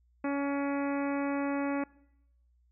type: harmonic tone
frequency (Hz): 281.2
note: C#4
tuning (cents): +25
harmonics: 1 / 2 / 3 / 4 / 5 / 6 / 7 / 8 / 9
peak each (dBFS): -30 / -36 / -40 / -42 / -44 / -46 / -47 / -48 / -49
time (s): 0.24-1.84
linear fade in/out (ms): 5
effects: noise-tail reverb RT60 0.8 s tail -22 dB re dry + added 60 Hz sine -64 dBFS peak until 2.71 s